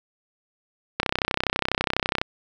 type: click train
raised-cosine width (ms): 0.3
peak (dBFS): -5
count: 40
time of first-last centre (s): 1-2.215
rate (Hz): 32.1
effects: none